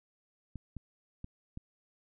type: clicks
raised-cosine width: 5 ms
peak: -29 dBFS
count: 4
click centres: 0.557 / 0.767 / 1.244 / 1.574 s
effects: none